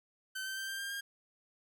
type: tone with pitch steps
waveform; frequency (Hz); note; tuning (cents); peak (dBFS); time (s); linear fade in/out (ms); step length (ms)
sawtooth; 1535 / 1550.1 / 1565.4 / 1580.9 / 1596.5 / 1612.2; G6 / G6 / G6 / G6 / G6 / G6; -37 / -20 / -3 / +14 / +31 / +48; -34; 0.35-1.01; 10; 110
effects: none